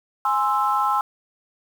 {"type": "chord", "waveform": "sine", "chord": "Ab augmented", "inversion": "none", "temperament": "equal", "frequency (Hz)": [830.6, 1046.5, 1318.5], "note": ["Ab5", "C6", "E6"], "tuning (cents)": [0, 0, 0], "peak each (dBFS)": -22, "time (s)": [0.25, 1.01], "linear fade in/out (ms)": 2, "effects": ["tanh soft clip ceiling -8 dBFS", "7-bit"]}